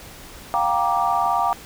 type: chord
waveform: sine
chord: G minor seventh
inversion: third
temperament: just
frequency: 705.6 / 784 / 940.8 / 1176 Hz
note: F5 / G5 / Bb5 / D6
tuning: +18 / 0 / +16 / +2 cents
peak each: -23 dBFS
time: 0.54-1.53 s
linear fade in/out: 0 ms
effects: pink hiss -41 dBFS RMS until 1.65 s